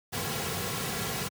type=noise with comb filter; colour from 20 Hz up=pink; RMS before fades=-32 dBFS; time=0.12-1.29 s; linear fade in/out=20 ms; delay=3.3 ms; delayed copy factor=-0.6; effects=high-pass 100 Hz 12 dB/octave